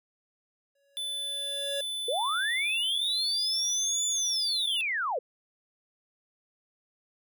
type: tone with exponential growth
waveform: square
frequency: 560 Hz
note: C#5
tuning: 18 cents sharp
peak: -31 dBFS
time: 0.75-1.81 s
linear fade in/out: 5 ms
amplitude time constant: 230 ms
type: tone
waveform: square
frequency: 3500 Hz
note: A7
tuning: 10 cents flat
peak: -32 dBFS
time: 0.97-4.81 s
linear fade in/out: 0 ms
type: linear two-way sweep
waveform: sine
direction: up then down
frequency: 443.9 to 7040 to 443.9 Hz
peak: -27 dBFS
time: 2.08-5.19 s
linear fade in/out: 5 ms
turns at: 4.06 s
effects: none